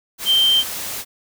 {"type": "tone in noise", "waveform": "sine", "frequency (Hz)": 3136, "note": "G7", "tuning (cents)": 0, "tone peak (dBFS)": -12, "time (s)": [0.25, 0.64], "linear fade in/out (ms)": 50, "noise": "white", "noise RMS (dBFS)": -28, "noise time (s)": [0.18, 1.05], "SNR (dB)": 13, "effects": []}